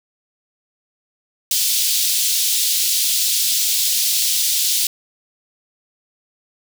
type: high-pass noise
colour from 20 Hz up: pink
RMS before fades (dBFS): -18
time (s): 1.51-4.87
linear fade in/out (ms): 2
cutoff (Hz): 3500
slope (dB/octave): 24
effects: none